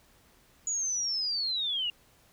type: linear sweep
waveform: sine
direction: down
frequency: 6880 to 2792 Hz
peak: -28 dBFS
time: 0.67-1.9 s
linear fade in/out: 2 ms
effects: pink hiss -62 dBFS RMS until 2.32 s